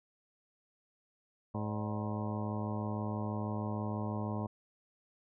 harmonic tone with a mistuned harmonic, 106.2 Hz, G#2, 39 cents sharp, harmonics 1 / 2 / 3 / 4 / 5 / 6 / 7 / 8 / 9 / 10, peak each -37 / -38 / -45 / -47 / -48 / -46 / -48 / -50 / -46 / -49 dBFS, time 1.54-4.47 s, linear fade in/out 10 ms, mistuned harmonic 6, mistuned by -79 cents, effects none

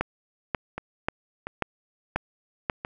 two click trains, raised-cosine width 0.5 ms, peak -17 / -9 dBFS, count 4 / 6, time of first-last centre 0.78-2.849 / 0.01-2.698 s, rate 1.45 / 1.86 Hz, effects none

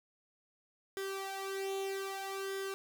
sawtooth tone with flanger, 388.9 Hz, G4, 14 cents flat, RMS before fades -39 dBFS, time 0.97-2.74 s, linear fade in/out 0 ms, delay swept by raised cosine 0.58 to 2.28 ms, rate 0.63 Hz, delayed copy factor +0.7, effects none

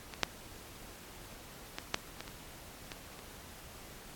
clicks, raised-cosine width 0.2 ms, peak -24 / -8 / -19 / -10 / -24 / -27 / -24 / -30 dBFS, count 8, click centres 0.138 / 0.233 / 1.785 / 1.944 / 2.206 / 2.279 / 2.918 / 3.191 s, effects pink hiss -51 dBFS RMS until 4.15 s + AAC 64 kbps

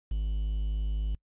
triangle tone with quantisation, 51.91 Hz, G#1, in tune, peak -25 dBFS, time 0.11-1.15 s, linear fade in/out 5 ms, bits 9, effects noise-tail reverb RT60 0.1 s tail -24 dB re dry + resampled to 8000 Hz

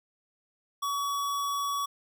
square tone, 1131 Hz, C#6, 34 cents sharp, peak -29 dBFS, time 0.82-1.86 s, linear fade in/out 10 ms, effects none

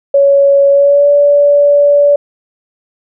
sine tone with pitch glide, 559 to 576 Hz, C#5 to D5, +14 to -34 cents, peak -4 dBFS, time 0.14-2.16 s, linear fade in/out 5 ms, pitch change +52 cents, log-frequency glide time 0.7-1.09 s, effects none

